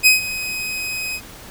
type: tone with ADSR envelope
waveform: sawtooth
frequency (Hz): 2519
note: D#7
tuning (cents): +21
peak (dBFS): -4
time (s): 0.03-1.21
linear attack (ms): 33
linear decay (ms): 140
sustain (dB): -16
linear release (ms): 61
effects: pink hiss -39 dBFS RMS until 1.5 s